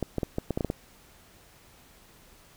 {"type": "clicks", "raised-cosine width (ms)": 2, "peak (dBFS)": -14, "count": 9, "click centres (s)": [0.027, 0.183, 0.232, 0.384, 0.507, 0.575, 0.608, 0.647, 0.701], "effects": ["pink hiss -56 dBFS RMS until 2.56 s"]}